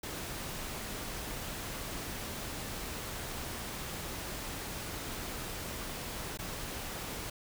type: noise with dropouts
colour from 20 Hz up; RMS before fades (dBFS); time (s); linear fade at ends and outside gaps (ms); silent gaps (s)
pink; -40; 0.03-7.3; 5; 6.374-6.388
effects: none